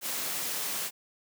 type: high-pass noise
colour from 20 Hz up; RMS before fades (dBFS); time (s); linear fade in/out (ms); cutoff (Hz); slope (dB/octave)
white; -33; 0.01-0.91; 50; 160; 12
effects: none